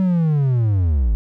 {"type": "linear sweep", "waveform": "triangle", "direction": "down", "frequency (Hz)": [191.3, 49], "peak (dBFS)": -12, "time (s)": [0, 1.15], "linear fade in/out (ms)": 0, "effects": []}